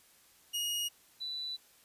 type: tone pair in turn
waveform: sawtooth / sine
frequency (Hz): 2876 / 3975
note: F#7 / B7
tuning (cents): -50 / +10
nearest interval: tritone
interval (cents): 560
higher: second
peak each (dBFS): -29 / -36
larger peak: first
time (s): 0.53-0.89 / 1.2-1.57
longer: second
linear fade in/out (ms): 20
effects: white hiss -63 dBFS RMS until 1.84 s + resampled to 32000 Hz